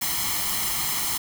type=noise with comb filter; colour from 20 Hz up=white; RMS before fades=-26 dBFS; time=0.01-1.18 s; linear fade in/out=10 ms; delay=0.96 ms; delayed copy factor=+0.7; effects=none